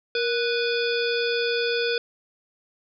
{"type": "harmonic tone with a mistuned harmonic", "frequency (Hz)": 493.9, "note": "B4", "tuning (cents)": 0, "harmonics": [1, 3, 5, 7, 9, 10], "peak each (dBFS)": [-24, -29, -31, -32, -34, -34], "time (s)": [0.15, 1.98], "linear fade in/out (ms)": 2, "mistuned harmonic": 1, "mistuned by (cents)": -81, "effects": []}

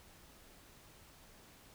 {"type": "silence", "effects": ["pink hiss -60 dBFS RMS until 1.74 s"]}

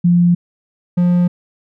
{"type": "tone pair in turn", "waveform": ["sine", "triangle"], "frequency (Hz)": [174.4, 176.63], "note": ["F3", "F3"], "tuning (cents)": [-2, 20], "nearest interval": "unison", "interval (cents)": 22, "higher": "second", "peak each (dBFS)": -8, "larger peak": "neither", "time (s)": [[0.04, 0.35], [0.97, 1.28]], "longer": "neither", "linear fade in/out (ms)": 10, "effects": []}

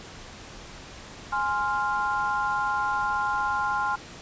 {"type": "chord", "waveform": "sine", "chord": "F minor", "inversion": "first", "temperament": "equal", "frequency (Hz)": [830.6, 1046.5, 1396.9], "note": ["Ab5", "C6", "F6"], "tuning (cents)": [0, 0, 0], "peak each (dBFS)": -28, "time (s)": [1.32, 3.96], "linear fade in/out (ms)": 10, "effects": ["pink hiss -43 dBFS RMS until 4.21 s", "resampled to 16000 Hz"]}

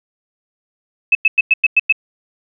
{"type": "tone bursts", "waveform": "sine", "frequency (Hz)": 2597, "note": "E7", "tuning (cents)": -26, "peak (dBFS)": -7, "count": 7, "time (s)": [1.12, 1.925], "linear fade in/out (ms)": 5, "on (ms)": 31, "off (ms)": 98, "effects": []}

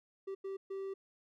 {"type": "tone bursts at uneven times", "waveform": "triangle", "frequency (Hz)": 388.4, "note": "G4", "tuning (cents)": -16, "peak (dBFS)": -36, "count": 3, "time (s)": [[0.27, 0.35], [0.44, 0.57], [0.7, 0.94]], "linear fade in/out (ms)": 10, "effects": []}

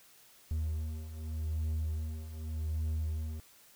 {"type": "beating tone pair", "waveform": "triangle", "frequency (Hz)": [77.78, 78.62], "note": ["D#2", "D#2"], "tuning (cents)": [0, 19], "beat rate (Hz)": 0.84, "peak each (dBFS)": [-37, -32], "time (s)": [0.51, 3.4], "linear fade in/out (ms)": 0, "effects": ["white hiss -60 dBFS RMS until 3.75 s"]}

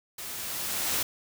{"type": "noise with level ramp", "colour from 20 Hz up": "white", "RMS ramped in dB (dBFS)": [-39, -27], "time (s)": [0.18, 1.03], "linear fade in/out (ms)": 5, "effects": []}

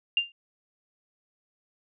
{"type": "tone with exponential decay", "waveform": "sine", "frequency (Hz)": 2794, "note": "F7", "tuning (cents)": 0, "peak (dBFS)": -17, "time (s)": [0.17, 0.32], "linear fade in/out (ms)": 2, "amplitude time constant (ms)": 32, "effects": []}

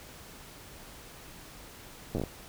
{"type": "slowing click train", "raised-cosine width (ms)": 2, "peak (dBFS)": -19, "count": 7, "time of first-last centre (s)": [2.15, 2.237], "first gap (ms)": 9, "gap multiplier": 1.19, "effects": ["pink hiss -49 dBFS RMS until 2.48 s"]}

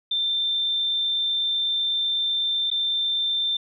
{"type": "tone with dropouts", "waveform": "sine", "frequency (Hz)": 3572, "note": "A7", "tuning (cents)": 25, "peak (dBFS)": -21, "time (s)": [0.11, 3.57], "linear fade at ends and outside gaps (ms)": 5, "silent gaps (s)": [2.703, 2.713], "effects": []}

